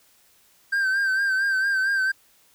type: tone with vibrato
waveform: triangle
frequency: 1568 Hz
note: G6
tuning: in tune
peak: -18 dBFS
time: 0.72-2.12 s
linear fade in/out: 10 ms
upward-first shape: sine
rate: 4.4 Hz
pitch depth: 50 cents each way
effects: white hiss -59 dBFS RMS until 2.54 s